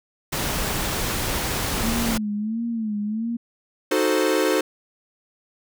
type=noise; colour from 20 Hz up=pink; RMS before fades=-25 dBFS; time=0.32-2.18 s; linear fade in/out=10 ms
type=tone with vibrato; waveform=sine; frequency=220 Hz; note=A3; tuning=in tune; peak=-23 dBFS; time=1.83-3.37 s; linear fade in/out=10 ms; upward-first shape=sine; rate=1.5 Hz; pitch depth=110 cents each way
type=chord; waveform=45% pulse; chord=D# diminished seventh; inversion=none; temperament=equal; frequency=311.1 / 370 / 440 / 523.3 Hz; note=D#4 / F#4 / A4 / C5; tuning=0 / 0 / 0 / 0 cents; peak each=-24 dBFS; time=3.91-4.61 s; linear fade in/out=5 ms
effects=none